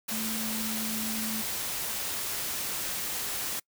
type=tone in noise; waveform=sine; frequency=220 Hz; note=A3; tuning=in tune; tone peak=-34 dBFS; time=0.11-1.42 s; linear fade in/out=10 ms; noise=white; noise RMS=-33 dBFS; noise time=0.08-3.6 s; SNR=-4 dB; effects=noise-tail reverb RT60 0.1 s tail -26 dB re dry